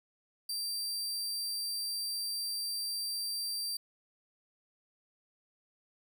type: tone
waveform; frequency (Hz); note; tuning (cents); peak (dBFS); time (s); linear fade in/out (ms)
sawtooth; 4699; D8; 0; -31; 0.49-3.77; 5
effects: none